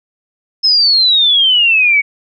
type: exponential sweep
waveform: sine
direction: down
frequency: 5230 to 2217 Hz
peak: -7 dBFS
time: 0.63-2.02 s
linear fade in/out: 20 ms
effects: none